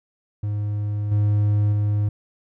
triangle tone with level steps, 103.9 Hz, G#2, 1 cent sharp, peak -20 / -14 / -16 dBFS, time 0.43-2.09 s, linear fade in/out 5 ms, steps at 1.11 / 1.72 s, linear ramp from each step 10 ms, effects none

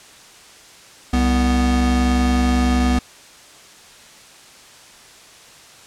square tone pair together, 65.4 / 246.9 Hz, C2 / B3, 0 / 0 cents, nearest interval octave + major seventh, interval 2300 cents, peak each -18 dBFS, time 1.13-2.99 s, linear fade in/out 5 ms, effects white hiss -44 dBFS RMS until 5.86 s + low-pass 8000 Hz 12 dB/octave

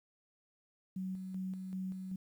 sine tone with tremolo, 187.6 Hz, F#3, 24 cents sharp, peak -36 dBFS, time 0.96-2.16 s, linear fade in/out 5 ms, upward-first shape square, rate 2.6 Hz, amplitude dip 40%, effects 11-bit

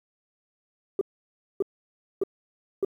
sine tone bursts, 392 Hz, G4, in tune, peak -19 dBFS, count 4, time 0.99-2.848 s, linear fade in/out 2 ms, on 22 ms, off 590 ms, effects tanh soft clip ceiling -18 dBFS + 10-bit

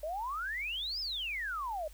sine exponential two-way sweep, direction up then down, 587.3 to 5274 to 587.3 Hz, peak -34 dBFS, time 0.03-1.88 s, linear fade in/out 5 ms, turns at 1 s, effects added 50 Hz sine -50 dBFS peak until 1.93 s + white hiss -60 dBFS RMS until 1.93 s

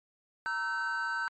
triangle chord, E diminished, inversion second, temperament equal with one note detuned, 932.3 / 1318.5 / 1536.6 Hz, Bb5 / E6 / G6, 0 / 0 / -35 cents, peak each -36 / -36 / -30 dBFS, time 0.46-1.28 s, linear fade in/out 0 ms, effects MP3 32 kbps

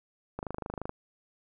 click train, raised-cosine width 1 ms, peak -21 dBFS, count 14, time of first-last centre 0.39-0.894 s, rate 25.8 Hz, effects none

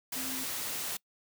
sine tone in noise, 261.6 Hz, C4, in tune, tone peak -41 dBFS, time 0.16-0.44 s, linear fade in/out 5 ms, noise white, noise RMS -36 dBFS, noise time 0.12-0.97 s, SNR -8 dB, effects noise-tail reverb RT60 0.1 s tail -24 dB re dry + high-pass 80 Hz 12 dB/octave

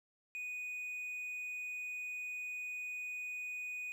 triangle tone, 2480 Hz, D#7, 6 cents flat, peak -38 dBFS, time 0.35-3.92 s, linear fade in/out 0 ms, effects none

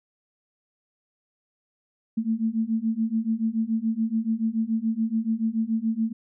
sine beating tone pair, 220 / 227 Hz, A3 / A#3, 0 / -46 cents, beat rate 7 Hz, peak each -26 / -25 dBFS, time 2.17-6.13 s, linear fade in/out 10 ms, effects none

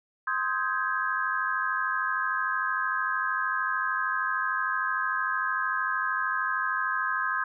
sine chord, Ab major seventh, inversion first, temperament equal with one note detuned, 1046.5 / 1259.7 / 1568 / 1661.2 Hz, C6 / Eb6 / G6 / Ab6, 0 / +21 / 0 / 0 cents, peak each -31 dBFS, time 0.27-7.44 s, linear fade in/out 5 ms, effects none

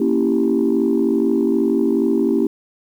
sine chord, A# diminished seventh, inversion none, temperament equal, 233.1 / 277.2 / 329.6 / 392 Hz, A#3 / C#4 / E4 / G4, 0 / 0 / 0 / 0 cents, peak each -19 dBFS, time 0-2.47 s, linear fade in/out 5 ms, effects tanh soft clip ceiling -7 dBFS + 8-bit

